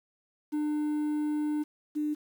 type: tone pair in turn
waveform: triangle / sine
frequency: 300 / 300 Hz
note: D4 / D4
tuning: +37 / +37 cents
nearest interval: unison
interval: 0 cents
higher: neither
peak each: -25 / -27 dBFS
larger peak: first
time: 0.52-1.64 / 1.95-2.15 s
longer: first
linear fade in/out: 20 ms
effects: 9-bit